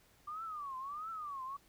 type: tone with vibrato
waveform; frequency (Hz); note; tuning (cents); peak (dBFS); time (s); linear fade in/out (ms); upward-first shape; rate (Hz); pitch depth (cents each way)
sine; 1174.7; D6; 0; -40; 0.27-1.57; 10; triangle; 1.5; 240
effects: pink hiss -67 dBFS RMS until 1.68 s